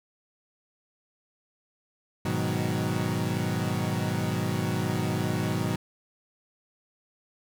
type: chord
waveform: 30% pulse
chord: G# minor seventh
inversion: none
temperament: equal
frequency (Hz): 103.83 / 123.47 / 155.56 / 185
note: G#2 / B2 / D#3 / F#3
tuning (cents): 0 / 0 / 0 / 0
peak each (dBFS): -29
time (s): 2.25-5.76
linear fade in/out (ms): 5
effects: none